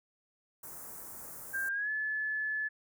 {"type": "band-stop noise", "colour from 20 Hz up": "white", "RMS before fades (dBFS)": -46, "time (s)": [0.63, 1.69], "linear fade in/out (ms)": 5, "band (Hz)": [1500, 7400], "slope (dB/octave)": 24}
{"type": "tone with pitch glide", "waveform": "sine", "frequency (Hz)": [1591, 1725], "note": ["G6", "A6"], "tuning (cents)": [25, -35], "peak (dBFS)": -31, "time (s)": [1.53, 2.69], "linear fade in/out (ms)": 20, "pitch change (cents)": 140, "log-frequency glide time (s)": [1.71, 1.9]}
{"effects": []}